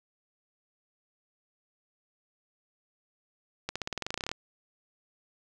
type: accelerating click train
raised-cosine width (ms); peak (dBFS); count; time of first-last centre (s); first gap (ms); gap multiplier
0.2; -15; 16; 3.69-4.315; 66; 0.93
effects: none